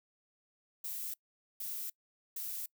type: noise bursts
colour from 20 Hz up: violet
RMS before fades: -40 dBFS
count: 3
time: 0.84-2.66 s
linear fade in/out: 5 ms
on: 300 ms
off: 460 ms
effects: noise-tail reverb RT60 0.1 s tail -24 dB re dry